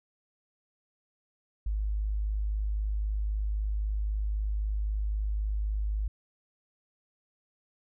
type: tone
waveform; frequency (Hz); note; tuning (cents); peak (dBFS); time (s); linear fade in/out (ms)
sine; 51.91; G#1; 0; -27; 1.66-6.08; 5
effects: none